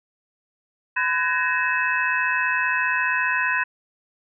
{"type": "tone cluster", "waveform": "sine", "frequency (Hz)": [1008, 1515, 1670, 1859, 2589], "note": ["B5", "F#6", "G#6", "A#6", "E7"], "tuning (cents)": [35, 40, 9, -5, -32], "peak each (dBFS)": -26, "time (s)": [0.96, 3.64], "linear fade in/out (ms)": 10, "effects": []}